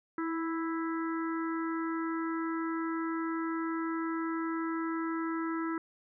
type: harmonic tone with a mistuned harmonic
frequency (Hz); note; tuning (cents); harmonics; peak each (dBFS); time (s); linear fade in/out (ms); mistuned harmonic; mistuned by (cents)
329.6; E4; 0; 1 / 3 / 4 / 5 / 6; -32 / -42 / -39 / -45 / -47; 0.18-5.78; 2; 1; -18
effects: none